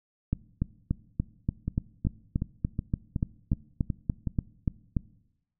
two click trains, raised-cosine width 5 ms, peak -13 / -16 dBFS, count 17 / 8, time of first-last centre 0.33-4.968 / 1.68-4.273 s, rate 3.45 / 2.7 Hz, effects noise-tail reverb RT60 0.9 s tail -21 dB re dry

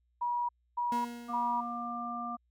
sine tone bursts, 963 Hz, B5, 44 cents flat, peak -29 dBFS, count 3, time 0.21-1.61 s, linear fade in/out 10 ms, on 280 ms, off 280 ms
40% pulse tone with exponential decay, 238.1 Hz, A#3, 37 cents sharp, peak -33 dBFS, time 0.92-2.12 s, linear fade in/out 2 ms, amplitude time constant 260 ms
harmonic tone, 237.7 Hz, A#3, 34 cents sharp, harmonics 1 / 3 / 5, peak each -41 / -40 / -37 dBFS, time 1.28-2.37 s, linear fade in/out 20 ms
effects added 60 Hz sine -70 dBFS peak until 2.5 s

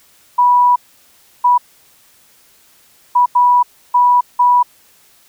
sine tone bursts at uneven times, 980 Hz, B5, 14 cents flat, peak -7 dBFS, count 6, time 0.38-0.76 / 1.44-1.58 / 3.15-3.26 / 3.35-3.63 / 3.94-4.21 / 4.39-4.63 s, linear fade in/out 10 ms, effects white hiss -50 dBFS RMS until 5.28 s

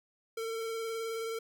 square tone with vibrato, 451.9 Hz, A4, 46 cents sharp, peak -35 dBFS, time 0.37-1.39 s, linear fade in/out 5 ms, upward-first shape sine, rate 19 Hz, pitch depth 19 cents each way, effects none

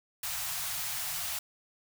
white band-stop noise, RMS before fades -35 dBFS, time 0.23-1.39 s, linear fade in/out 5 ms, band 170 to 630 Hz, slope 96 dB/octave, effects none

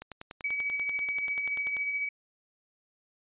click train, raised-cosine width 0.3 ms, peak -25 dBFS, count 19, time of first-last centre 0.02-1.768 s, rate 10.3 Hz
sine tone with tremolo, 2276 Hz, C#7, 45 cents sharp, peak -27 dBFS, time 0.44-2.09 s, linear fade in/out 5 ms, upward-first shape sine, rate 14 Hz, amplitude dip 40%
effects resampled to 8000 Hz

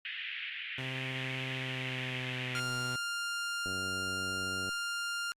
white band-pass noise, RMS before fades -40 dBFS, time 0.05-2.6 s, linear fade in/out 2 ms, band 1700 to 3100 Hz, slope 48 dB/octave
sawtooth tone with pitch glide, 130.81 to 125.63 Hz, C3 to B2, 0 to +30 cents, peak -34 dBFS, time 0.78-2.96 s, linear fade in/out 5 ms, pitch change -70 cents, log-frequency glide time 1.53-2.79 s
sawtooth tone, 1400 Hz, F6, 4 cents sharp, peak -30 dBFS, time 2.55-5.32 s, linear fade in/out 0 ms
click train, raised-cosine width 2 ms, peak -31 dBFS, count 98, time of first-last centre 3.66-4.691 s, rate 94.1 Hz
effects low-pass 10000 Hz 12 dB/octave + Opus 48 kbps

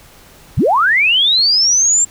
sine linear sweep, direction up, 58.7 to 7480 Hz, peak -9 dBFS, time 0.57-2.05 s, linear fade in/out 10 ms, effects pink hiss -43 dBFS RMS until 2.1 s

